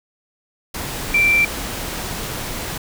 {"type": "tone in noise", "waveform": "sine", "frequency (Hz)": 2349, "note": "D7", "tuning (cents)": 0, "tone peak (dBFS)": -12, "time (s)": [1.14, 1.45], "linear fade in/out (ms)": 5, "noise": "pink", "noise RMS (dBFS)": -27, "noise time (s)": [0.74, 2.78], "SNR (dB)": 12, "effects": []}